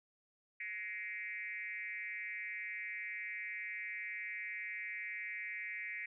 sine tone with frequency modulation, 2093 Hz, C7, in tune, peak -40 dBFS, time 0.6-6.06 s, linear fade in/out 5 ms, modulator 202 Hz, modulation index 1.4, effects none

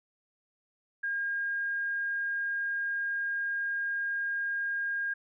sine tone, 1618 Hz, G#6, 46 cents flat, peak -29 dBFS, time 1.03-5.14 s, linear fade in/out 10 ms, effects none

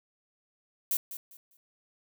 violet noise with echo, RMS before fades -28 dBFS, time 0.91-0.97 s, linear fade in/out 2 ms, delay 200 ms, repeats 3, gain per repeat -12 dB, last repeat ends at 1.57 s, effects none

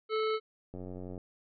harmonic tone, 436.1 Hz, A4, 15 cents flat, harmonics 1 / 3 / 5 / 7 / 9 / 10, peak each -29 / -35 / -42 / -46 / -46 / -48 dBFS, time 0.09-0.4 s, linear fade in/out 50 ms
click train, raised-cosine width 2 ms, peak -30 dBFS, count 41, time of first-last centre 0.74-1.178 s, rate 91.3 Hz
effects none

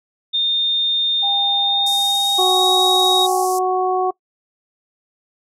sine tone with pitch glide, 3640 to 3779 Hz, A#7 to A#7, -42 to +23 cents, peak -15 dBFS, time 0.33-3.27 s, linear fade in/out 20 ms, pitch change +65 cents, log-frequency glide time 1.6-2.68 s
sine tone, 800 Hz, G5, 35 cents sharp, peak -22 dBFS, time 1.22-3.46 s, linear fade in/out 20 ms
white band-pass noise, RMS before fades -30 dBFS, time 1.86-3.59 s, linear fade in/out 5 ms, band 5100 to 12000 Hz, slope 48 dB/octave
harmonic tone, 370 Hz, F#4, in tune, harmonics 1 / 2 / 3, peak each -19 / -18 / -24 dBFS, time 2.38-4.11 s, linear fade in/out 10 ms
effects noise-tail reverb RT60 0.1 s tail -22 dB re dry

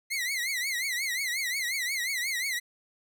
sawtooth tone with vibrato, 2058 Hz, C7, 29 cents flat, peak -25 dBFS, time 0.1-2.6 s, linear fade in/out 20 ms, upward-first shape triangle, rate 5.6 Hz, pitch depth 170 cents each way, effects none

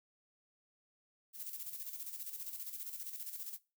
violet noise with tremolo, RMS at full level -43 dBFS, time 1.33-3.59 s, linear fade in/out 50 ms, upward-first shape square, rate 15 Hz, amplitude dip 55%, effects noise-tail reverb RT60 0.3 s tail -21 dB re dry

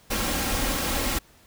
pink noise with comb filter, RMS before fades -26 dBFS, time 0.1-1.19 s, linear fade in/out 10 ms, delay 3.7 ms, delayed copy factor +0.5, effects pink hiss -56 dBFS RMS until 1.46 s

